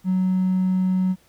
triangle tone with hard clipping, 185.8 Hz, F#3, 7 cents sharp, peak -18 dBFS, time 0.04-1.16 s, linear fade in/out 50 ms, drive 4 dB, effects pink hiss -58 dBFS RMS until 1.28 s

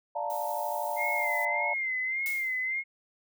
sine chord, Bb major seventh, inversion first, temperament equal, 587.3 / 698.5 / 880 / 932.3 Hz, D5 / F5 / A5 / Bb5, 0 / 0 / 0 / 0 cents, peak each -35 / -35 / -34 / -36 dBFS, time 0.15-1.74 s, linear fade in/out 10 ms
violet noise, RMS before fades -43 dBFS, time 0.3-1.45 s, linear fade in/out 0 ms
sine tone with vibrato, 2093 Hz, C7, in tune, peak -28 dBFS, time 0.96-2.84 s, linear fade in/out 50 ms, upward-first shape sine, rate 1.7 Hz, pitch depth 62 cents each way
blue noise with exponential decay, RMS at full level -37 dBFS, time 2.26-2.72 s, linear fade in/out 0 ms, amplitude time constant 100 ms
effects none

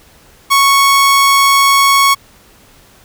sawtooth tone, 1107 Hz, C#6, 3 cents flat, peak -3 dBFS, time 0.5-2.15 s, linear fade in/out 20 ms, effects pink hiss -45 dBFS RMS until 3.04 s

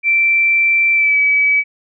sine tone with pitch glide, 2343 to 2286 Hz, D7 to D7, -5 to -47 cents, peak -10 dBFS, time 0.03-1.64 s, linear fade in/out 50 ms, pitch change -42 cents, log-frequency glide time 0.93-1.18 s, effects none

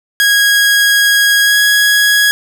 sawtooth tone with pitch glide, 1648 to 1664.3 Hz, G#6 to G#6, -14 to +3 cents, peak -4 dBFS, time 0.2-2.31 s, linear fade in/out 0 ms, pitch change +17 cents, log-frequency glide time 1.42-1.57 s, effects none

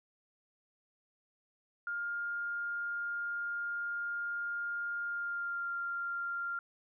sine tone with pitch glide, 1409 to 1391.2 Hz, F6 to F6, +15 to -7 cents, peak -34 dBFS, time 1.87-6.59 s, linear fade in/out 2 ms, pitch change -22 cents, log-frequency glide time 5.04-5.69 s, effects none

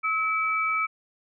sine tone pair together, 1291.8 / 2304 Hz, E6 / D7, -35 / -34 cents, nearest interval minor seventh, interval 1001 cents, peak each -25 / -26 dBFS, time 0.03-0.87 s, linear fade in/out 20 ms, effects none

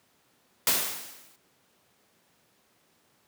white noise with exponential decay, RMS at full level -21 dBFS, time 0.67-1.36 s, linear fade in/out 2 ms, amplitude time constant 150 ms, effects pink hiss -66 dBFS RMS until 3.27 s + high-pass 150 Hz 12 dB/octave

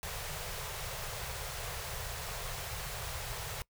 pink band-stop noise, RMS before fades -40 dBFS, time 0.03-3.62 s, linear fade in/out 0 ms, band 160 to 420 Hz, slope 48 dB/octave, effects noise-tail reverb RT60 0.1 s tail -22 dB re dry

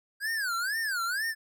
square tone with vibrato, 1574 Hz, G6, 7 cents sharp, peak -29 dBFS, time 0.2-1.35 s, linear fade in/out 50 ms, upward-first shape sine, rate 2.1 Hz, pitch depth 260 cents each way, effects none

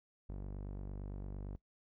sawtooth tone with low-pass filter, 48.81 Hz, G1, 7 cents flat, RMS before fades -44 dBFS, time 0.29-1.56 s, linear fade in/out 0 ms, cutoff 620 Hz, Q 0.58, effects noise-tail reverb RT60 0.1 s tail -20 dB re dry

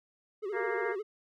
triangle tone with vibrato, 400.6 Hz, G4, 38 cents sharp, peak -31 dBFS, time 0.42-1.03 s, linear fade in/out 20 ms, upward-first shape sine, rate 14 Hz, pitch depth 140 cents each way
harmonic tone, 233.1 Hz, A#3, in tune, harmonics 2 / 3 / 4 / 5 / 6 / 7 / 8 / 9, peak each -35 / -42 / -40 / -43 / -43 / -39 / -43 / -42 dBFS, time 0.52-0.96 s, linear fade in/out 50 ms
effects none

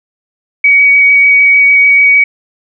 sine tone with vibrato, 2258 Hz, C#7, 31 cents sharp, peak -3 dBFS, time 0.64-2.24 s, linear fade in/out 5 ms, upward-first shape square, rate 6.7 Hz, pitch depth 8 cents each way, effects none

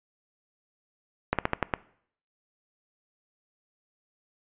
slowing click train, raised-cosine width 0.5 ms, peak -8 dBFS, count 6, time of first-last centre 1.33-1.738 s, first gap 57 ms, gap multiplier 1.18, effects noise-tail reverb RT60 0.6 s tail -20 dB re dry + resampled to 8000 Hz

